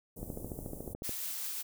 pink band-stop noise, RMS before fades -45 dBFS, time 0.16-0.94 s, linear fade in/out 10 ms, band 590 to 9400 Hz, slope 24 dB/octave
click train, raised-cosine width 2 ms, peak -26 dBFS, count 13, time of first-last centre 0.23-1.093 s, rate 13.9 Hz
blue noise with tremolo, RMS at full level -37 dBFS, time 1.03-1.63 s, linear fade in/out 20 ms, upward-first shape triangle, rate 5.4 Hz, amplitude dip 25%
effects none

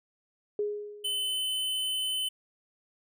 sine tone with exponential decay, 415.3 Hz, G#4, in tune, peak -25 dBFS, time 0.59-1.42 s, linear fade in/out 2 ms, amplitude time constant 180 ms
square tone, 3037 Hz, F#7, 44 cents sharp, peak -29 dBFS, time 1.04-2.29 s, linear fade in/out 10 ms
effects none

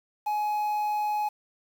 triangle tone with quantisation, 841 Hz, G#5, 22 cents sharp, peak -23 dBFS, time 0.26-1.29 s, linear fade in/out 10 ms, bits 8, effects none

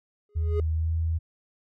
triangle tone with exponential growth, 415.3 Hz, G#4, in tune, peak -22 dBFS, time 0.29-0.6 s, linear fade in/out 2 ms, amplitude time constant 66 ms
sine tone with pitch glide, 79.5 to 81.55 Hz, D#2 to E2, +38 to -18 cents, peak -23 dBFS, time 0.35-1.19 s, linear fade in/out 20 ms, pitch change +44 cents, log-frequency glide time 0.72-0.92 s
effects none

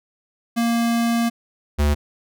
square tone pair in turn, 233.1 / 73.42 Hz, A#3 / D2, 0 / 0 cents, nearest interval octave + minor sixth, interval 2000 cents, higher first, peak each -18 / -16 dBFS, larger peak second, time 0.56-1.3 / 1.78-1.95 s, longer first, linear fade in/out 20 ms, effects none

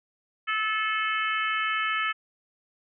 harmonic tone, 434.6 Hz, A4, 21 cents flat, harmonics 3 / 4 / 5 / 6 / 7, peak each -28 / -30 / -32 / -34 / -35 dBFS, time 0.47-2.13 s, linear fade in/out 20 ms, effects none

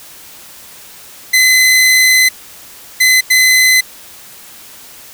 sawtooth tone bursts at uneven times, 2032 Hz, B6, 49 cents sharp, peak -3 dBFS, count 3, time 1.33-2.29 / 3-3.21 / 3.3-3.81 s, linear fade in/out 10 ms, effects white hiss -36 dBFS RMS until 5.13 s

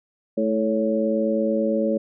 harmonic tone with a mistuned harmonic, 108.8 Hz, A2, 19 cents flat, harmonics 2 / 3 / 4 / 5, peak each -23 / -27 / -27 / -23 dBFS, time 0.37-1.98 s, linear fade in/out 10 ms, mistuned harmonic 5, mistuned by +39 cents, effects none

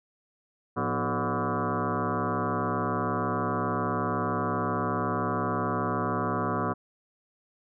sine tone with frequency modulation, 449.8 Hz, A4, 38 cents sharp, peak -25 dBFS, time 0.76-6.74 s, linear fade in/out 20 ms, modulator 139 Hz, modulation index 6.3, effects none

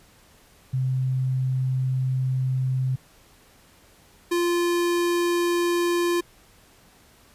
sine / square tone pair in turn, 130 / 347.1 Hz, C3 / F4, -11 / -11 cents, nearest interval octave + perfect fourth, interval 1700 cents, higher second, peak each -21 dBFS, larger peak neither, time 0.73-2.96 / 4.31-6.21 s, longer first, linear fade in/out 10 ms, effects pink hiss -55 dBFS RMS until 7.34 s + resampled to 32000 Hz

